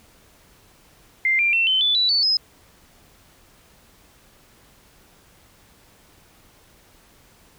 sine tone with pitch steps, 2093 / 2377 / 2699 / 3064 / 3480 / 3951 / 4486 / 5094 Hz, C7 / D7 / E7 / G7 / A7 / B7 / C#8 / D#8, 0 / +20 / +40 / -40 / -20 / 0 / +20 / +40 cents, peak -16 dBFS, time 1.25-2.37 s, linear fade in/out 2 ms, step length 140 ms, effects pink hiss -54 dBFS RMS until 7.58 s

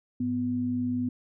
sine tone pair together, 104.5 / 248.5 Hz, G#2 / B3, +11 / +11 cents, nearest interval octave + minor third, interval 1500 cents, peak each -35 / -26 dBFS, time 0.2-1.09 s, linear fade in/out 5 ms, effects none

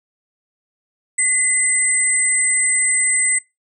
sine tone pair together, 2031 / 8116 Hz, B6 / B8, +48 / +46 cents, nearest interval 2 octaves, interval 2398 cents, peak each -20 / -14 dBFS, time 1.18-3.39 s, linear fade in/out 10 ms, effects noise-tail reverb RT60 0.2 s tail -20 dB re dry

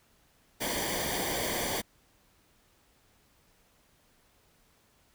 pink noise with comb filter, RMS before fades -32 dBFS, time 0.6-1.82 s, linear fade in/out 20 ms, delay 0.75 ms, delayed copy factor -0.75, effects pink hiss -66 dBFS RMS until 5.14 s

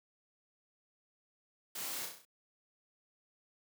white noise with echo, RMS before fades -42 dBFS, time 1.75-2.06 s, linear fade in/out 5 ms, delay 32 ms, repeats 6, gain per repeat -4 dB, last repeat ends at 2.252 s, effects high-pass 150 Hz 12 dB/octave

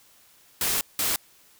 white noise bursts at uneven times, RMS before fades -25 dBFS, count 2, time 0.61-0.81 / 0.99-1.16 s, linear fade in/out 2 ms, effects white hiss -57 dBFS RMS until 1.59 s

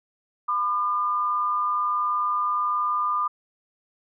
sine tone pair together, 1005 / 1206.3 Hz, B5 / D6, +30 / +46 cents, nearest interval minor third, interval 316 cents, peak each -29 / -22 dBFS, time 0.48-3.28 s, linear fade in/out 10 ms, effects none

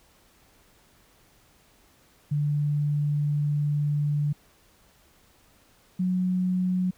sine tone pair in turn, 146.83 / 183.07 Hz, D3 / F#3, 0 / -18 cents, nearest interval major third, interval 382 cents, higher second, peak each -22 dBFS, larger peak neither, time 2.31-4.33 / 5.99-6.91 s, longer first, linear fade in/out 10 ms, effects pink hiss -60 dBFS RMS until 6.97 s

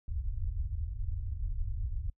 pink low-pass noise, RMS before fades -34 dBFS, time 0.08-2.1 s, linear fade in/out 5 ms, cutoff 100 Hz, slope 48 dB/octave, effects noise-tail reverb RT60 0.1 s tail -25 dB re dry

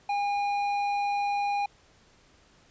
triangle tone with hard clipping, 812 Hz, G#5, 39 cents flat, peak -27 dBFS, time 0.09-1.66 s, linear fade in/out 5 ms, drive 12 dB, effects pink hiss -60 dBFS RMS until 2.7 s + resampled to 16000 Hz

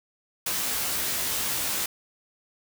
white noise with comb filter, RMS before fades -28 dBFS, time 0.46-1.86 s, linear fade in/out 5 ms, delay 16 ms, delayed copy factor +0.95, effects none

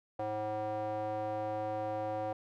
square tone with band-pass filter, 107.1 Hz, A2, 46 cents flat, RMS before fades -36 dBFS, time 0.19-2.33 s, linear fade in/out 5 ms, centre 650 Hz, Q 6, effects none

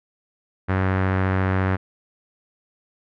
sawtooth tone with low-pass filter, 94.4 Hz, F#2, 35 cents sharp, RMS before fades -21 dBFS, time 0.68-1.77 s, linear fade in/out 20 ms, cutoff 1700 Hz, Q 2.1, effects none

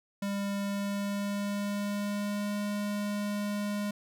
square tone with pitch glide, 200 to 205.7 Hz, G3 to G#3, +35 to -16 cents, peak -31 dBFS, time 0.22-3.91 s, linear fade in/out 5 ms, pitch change +49 cents, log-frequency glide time 0.55-2.56 s, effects none

